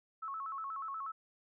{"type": "tone with vibrato", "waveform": "sine", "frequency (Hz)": 1200, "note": "D6", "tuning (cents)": 37, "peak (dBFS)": -38, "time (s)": [0.22, 1.12], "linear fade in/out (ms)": 10, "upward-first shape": "square", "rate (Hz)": 8.3, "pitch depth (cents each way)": 150, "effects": []}